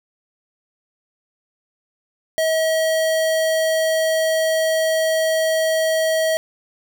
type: tone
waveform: square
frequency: 640 Hz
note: D#5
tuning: 49 cents sharp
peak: -17 dBFS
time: 2.38-6.37 s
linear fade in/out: 0 ms
effects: none